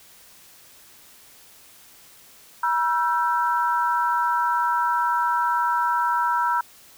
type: tone cluster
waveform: sine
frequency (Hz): 962 / 1339 / 1553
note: B5 / E6 / G6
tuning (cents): -46 / +27 / -17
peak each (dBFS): -21 / -24 / -29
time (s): 2.63-6.61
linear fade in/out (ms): 5
effects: white hiss -50 dBFS RMS until 6.97 s